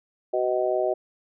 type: harmonic tone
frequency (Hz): 125.4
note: B2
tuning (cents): +27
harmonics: 3 / 4 / 5 / 6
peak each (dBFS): -26 / -30 / -24 / -31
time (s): 0.33-0.94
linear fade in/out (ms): 10
effects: none